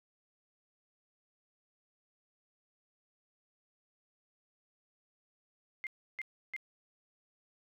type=tone bursts; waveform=sine; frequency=2101 Hz; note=C7; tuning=7 cents sharp; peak=-36 dBFS; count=3; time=5.84-6.564 s; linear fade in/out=0 ms; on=28 ms; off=320 ms; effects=none